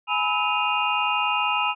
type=tone cluster; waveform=sine; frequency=837 / 987 / 1290 / 2488 / 2792 Hz; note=G#5 / B5 / E6 / D#7 / F7; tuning=+13 / -1 / -38 / -1 / -1 cents; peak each=-27 dBFS; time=0.07-1.75 s; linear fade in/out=50 ms; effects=none